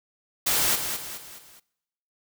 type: noise with echo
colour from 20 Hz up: white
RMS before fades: -23 dBFS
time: 0.46-0.76 s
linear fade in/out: 10 ms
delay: 210 ms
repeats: 4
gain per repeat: -7 dB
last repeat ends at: 1.6 s
effects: noise-tail reverb RT60 0.9 s tail -23 dB re dry